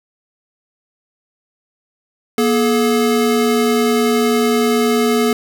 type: tone pair together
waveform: square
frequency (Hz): 238.9 / 427.9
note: A#3 / A4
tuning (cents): +43 / -48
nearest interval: minor seventh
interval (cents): 1009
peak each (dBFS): -16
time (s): 2.38-5.33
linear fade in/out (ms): 2
effects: none